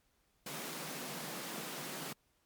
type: high-pass noise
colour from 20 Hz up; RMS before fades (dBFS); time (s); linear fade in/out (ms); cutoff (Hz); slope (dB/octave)
pink; -43; 0.46-2.13; 5; 140; 96
effects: pink hiss -75 dBFS RMS until 2.45 s + MP3 96 kbps